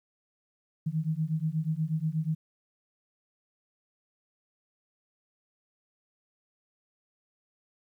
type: beating tone pair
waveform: sine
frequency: 153.9 / 162.2 Hz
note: D#3 / E3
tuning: -19 / -28 cents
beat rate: 8.3 Hz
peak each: -30 / -30 dBFS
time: 0.86-2.35 s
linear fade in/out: 10 ms
effects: 11-bit